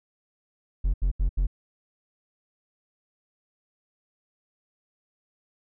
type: tone bursts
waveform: triangle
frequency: 44.78 Hz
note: F1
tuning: 44 cents sharp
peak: -18 dBFS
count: 4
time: 0.84-1.469 s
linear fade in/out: 10 ms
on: 98 ms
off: 79 ms
effects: none